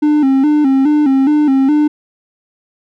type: tone with vibrato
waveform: triangle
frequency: 283.4 Hz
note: C#4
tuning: 38 cents sharp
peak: -6 dBFS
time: 0.02-1.88 s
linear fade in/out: 10 ms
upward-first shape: square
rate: 2.4 Hz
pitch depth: 96 cents each way
effects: none